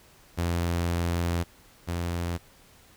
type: tone pair in turn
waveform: sawtooth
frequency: 85.8 / 86.17 Hz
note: F2 / F2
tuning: -30 / -23 cents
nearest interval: unison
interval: 7 cents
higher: second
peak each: -21 / -24 dBFS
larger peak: first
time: 0.37-1.44 / 1.87-2.38 s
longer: first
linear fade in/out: 20 ms
effects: pink hiss -56 dBFS RMS until 2.96 s